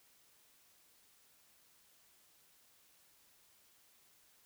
silence, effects white hiss -68 dBFS RMS until 4.45 s

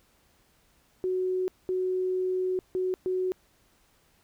sine tone bursts at uneven times, 370 Hz, F#4, in tune, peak -25 dBFS, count 4, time 1.04-1.48 / 1.69-2.59 / 2.75-2.94 / 3.06-3.32 s, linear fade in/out 0 ms, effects pink hiss -65 dBFS RMS until 4.23 s

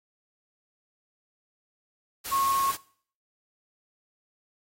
sine tone in noise, 1092 Hz, C#6, 26 cents flat, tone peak -23 dBFS, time 2.31-2.72 s, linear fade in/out 20 ms, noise white, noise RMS -35 dBFS, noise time 2.24-2.77 s, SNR +9 dB, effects noise-tail reverb RT60 0.5 s tail -19 dB re dry + AAC 48 kbps

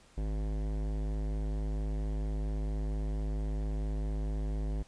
sine tone with hard clipping, 52.2 Hz, G#1, 10 cents sharp, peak -33 dBFS, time 0.17-4.83 s, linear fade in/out 10 ms, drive 18 dB, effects pink hiss -61 dBFS RMS until 4.87 s + resampled to 22050 Hz

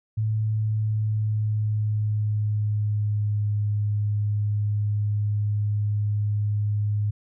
sine tone with pitch glide, 108.8 to 104.19 Hz, A2 to G#2, -19 to +6 cents, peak -21 dBFS, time 0.17-7.11 s, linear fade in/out 10 ms, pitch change -75 cents, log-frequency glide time 0.28-3.51 s, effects none

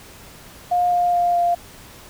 sine tone with pitch steps, 711 / 706.1 / 701.2 / 696.4 Hz, F5 / F5 / F5 / F5, +31 / +19 / +7 / -5 cents, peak -15 dBFS, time 0.71-1.55 s, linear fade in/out 10 ms, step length 210 ms, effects pink hiss -43 dBFS RMS until 2.09 s

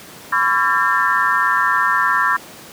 sine tone cluster, 1009 / 1128 / 1356 / 1616 / 1799 Hz, B5 / C#6 / E6 / G#6 / A6, +37 / +30 / +49 / -48 / +38 cents, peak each -20 dBFS, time 0.32-2.37 s, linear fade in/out 10 ms, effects pink hiss -38 dBFS RMS until 2.72 s + high-pass 150 Hz 12 dB/octave

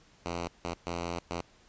5% pulse tone bursts at uneven times, 85.9 Hz, F2, 28 cents flat, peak -22 dBFS, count 4, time 0.26-0.48 / 0.65-0.74 / 0.87-1.19 / 1.31-1.41 s, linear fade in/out 0 ms, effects pink hiss -61 dBFS RMS until 1.68 s + resampled to 16000 Hz

